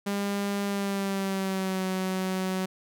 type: tone with pitch glide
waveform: sawtooth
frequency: 200.9 to 187.45 Hz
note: G3 to F#3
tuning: +43 to +23 cents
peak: -23 dBFS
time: 0.06-2.66 s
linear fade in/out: 10 ms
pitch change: -120 cents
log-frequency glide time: 0.66-1.85 s
effects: none